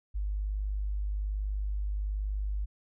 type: tone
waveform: sine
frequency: 50.6 Hz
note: G#1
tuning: 44 cents flat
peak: -29 dBFS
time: 0.14-2.66 s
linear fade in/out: 20 ms
effects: none